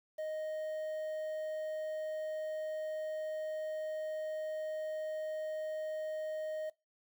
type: tone with quantisation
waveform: triangle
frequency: 622.3 Hz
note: D#5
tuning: in tune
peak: -34 dBFS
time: 0.18-6.7 s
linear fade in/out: 10 ms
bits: 10
effects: noise-tail reverb RT60 0.2 s tail -20 dB re dry

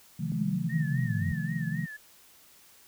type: chord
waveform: sine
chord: F dominant seventh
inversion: second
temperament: just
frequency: 130.96 / 157.15 / 174.61 / 218.3 Hz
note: C3 / Eb3 / F3 / A3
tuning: +2 / +18 / 0 / -13 cents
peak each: -36 / -32 / -34 / -37 dBFS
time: 0.19-1.86 s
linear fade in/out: 10 ms
type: linear sweep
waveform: sine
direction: down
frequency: 219 to 86 Hz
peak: -29 dBFS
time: 0.32-1.32 s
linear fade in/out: 0 ms
type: tone with vibrato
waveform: sine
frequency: 1797 Hz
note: A6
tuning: 36 cents sharp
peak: -39 dBFS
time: 0.69-1.97 s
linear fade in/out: 10 ms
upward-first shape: sine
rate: 3.8 Hz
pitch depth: 89 cents each way
effects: white hiss -57 dBFS RMS until 2.87 s

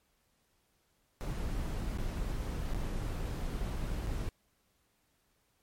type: noise with dropouts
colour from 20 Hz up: brown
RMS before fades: -35 dBFS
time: 1.21-4.29 s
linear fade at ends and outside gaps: 0 ms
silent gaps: 1.975-1.985 / 2.736-2.746 / 4.065-4.071 s
effects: pink hiss -74 dBFS RMS until 5.62 s + MP3 64 kbps

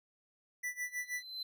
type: tone with tremolo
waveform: square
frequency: 1975.5 Hz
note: B6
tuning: in tune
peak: -35 dBFS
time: 0.63-1.23 s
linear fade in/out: 10 ms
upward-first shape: sine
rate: 6.3 Hz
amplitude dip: 90%
type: tone with exponential growth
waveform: triangle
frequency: 4064 Hz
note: B7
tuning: 49 cents sharp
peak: -35 dBFS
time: 0.83-1.43 s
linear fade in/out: 5 ms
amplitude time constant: 130 ms
effects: none

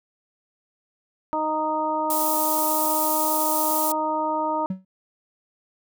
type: harmonic tone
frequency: 310 Hz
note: D#4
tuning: 6 cents flat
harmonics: 1 / 2 / 3 / 4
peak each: -30 / -28 / -24 / -31 dBFS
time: 1.33-4.66 s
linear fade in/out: 0 ms
type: high-pass noise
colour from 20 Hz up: pink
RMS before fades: -26 dBFS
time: 2.1-3.92 s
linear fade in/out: 2 ms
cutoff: 12000 Hz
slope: 12 dB/octave
type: tone with exponential decay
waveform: triangle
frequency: 187.9 Hz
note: F#3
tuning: 27 cents sharp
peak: -19 dBFS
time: 4.7-4.85 s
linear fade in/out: 5 ms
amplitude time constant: 31 ms
effects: none

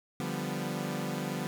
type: chord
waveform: sawtooth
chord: G dominant seventh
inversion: second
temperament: equal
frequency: 146.83 / 174.61 / 196 / 246.9 Hz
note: D3 / F3 / G3 / B3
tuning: 0 / 0 / 0 / 0 cents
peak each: -34 dBFS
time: 0.2-1.47 s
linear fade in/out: 0 ms
effects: 9-bit

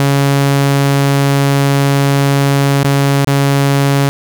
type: tone with dropouts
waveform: sawtooth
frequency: 139.5 Hz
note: C#3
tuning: 11 cents sharp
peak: -5 dBFS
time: 0-4.09 s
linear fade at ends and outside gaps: 0 ms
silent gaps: 2.833-2.845 / 3.246-3.273 s
effects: none

